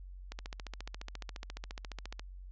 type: click train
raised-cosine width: 0.2 ms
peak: -25 dBFS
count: 28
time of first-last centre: 0.32-2.195 s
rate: 14.4 Hz
effects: added 46 Hz sine -45 dBFS peak until 2.51 s + resampled to 16000 Hz